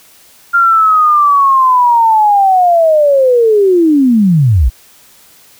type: linear sweep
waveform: sine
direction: down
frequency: 1400 to 50 Hz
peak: -5 dBFS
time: 0.53-4.7 s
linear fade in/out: 20 ms
effects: white hiss -43 dBFS RMS until 5.59 s